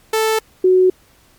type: tone pair in turn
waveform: sawtooth / sine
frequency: 440 / 370 Hz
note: A4 / F#4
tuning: 0 / 0 cents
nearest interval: minor third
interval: 300 cents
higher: first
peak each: -10 / -8 dBFS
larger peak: second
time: 0.13-0.39 / 0.64-0.9 s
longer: neither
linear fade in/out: 5 ms
effects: pink hiss -52 dBFS RMS until 1.38 s + MP3 96 kbps